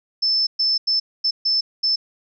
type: tone bursts at uneven times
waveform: sine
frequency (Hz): 5274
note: E8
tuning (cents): 0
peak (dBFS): -16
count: 6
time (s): 0.22-0.47 / 0.59-0.78 / 0.87-1 / 1.24-1.31 / 1.45-1.61 / 1.83-1.96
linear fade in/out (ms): 10
effects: none